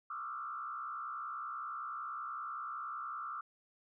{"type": "tone with frequency modulation", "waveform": "sine", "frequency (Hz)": 1264, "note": "D#6", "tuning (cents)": 27, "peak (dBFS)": -39, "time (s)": [0.1, 3.41], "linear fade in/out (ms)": 5, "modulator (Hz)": 65.3, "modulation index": 1.8, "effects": []}